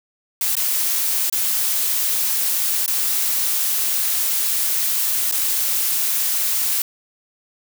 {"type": "noise with dropouts", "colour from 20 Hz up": "blue", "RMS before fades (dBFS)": -20, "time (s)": [0.41, 6.82], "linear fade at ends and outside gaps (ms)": 2, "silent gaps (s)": [[0.553, 0.567], [1.298, 1.325], [2.862, 2.878], [5.314, 5.322]], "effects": []}